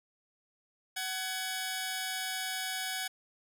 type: tone pair together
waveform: 10% pulse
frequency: 750 / 1683.7 Hz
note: F#5 / G#6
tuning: +23 / +23 cents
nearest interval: octave + major second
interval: 1400 cents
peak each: -28 dBFS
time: 0.96-3.08 s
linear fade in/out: 10 ms
effects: none